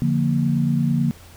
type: chord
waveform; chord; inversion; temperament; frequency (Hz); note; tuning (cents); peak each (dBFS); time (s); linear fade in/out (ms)
sine; Bb major; first; just; 145.68 / 174.81 / 233.1; D3 / F3 / Bb3; -14 / +2 / 0; -20 / -23 / -21; 0.02-1.11; 0
effects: added 85 Hz sine -46 dBFS peak until 1.36 s + pink hiss -47 dBFS RMS until 1.36 s